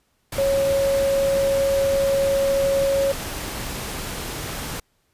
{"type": "tone in noise", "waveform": "sine", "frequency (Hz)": 550, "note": "C#5", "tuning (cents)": -14, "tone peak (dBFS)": -17, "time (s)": [0.38, 3.12], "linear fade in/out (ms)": 5, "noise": "pink", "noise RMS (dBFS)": -30, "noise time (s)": [0.32, 4.8], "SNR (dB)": 10, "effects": ["pink hiss -67 dBFS RMS until 5.13 s", "resampled to 32000 Hz"]}